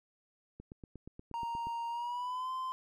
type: click train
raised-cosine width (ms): 3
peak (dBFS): -34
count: 10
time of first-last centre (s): 0.6-1.67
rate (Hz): 8.41
type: tone with pitch glide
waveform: triangle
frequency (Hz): 932.3 to 1034.5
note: A#5 to C6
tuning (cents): 0 to -20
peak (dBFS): -33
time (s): 1.34-2.72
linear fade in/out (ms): 0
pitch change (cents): +180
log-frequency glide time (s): 1.89-2.51
effects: none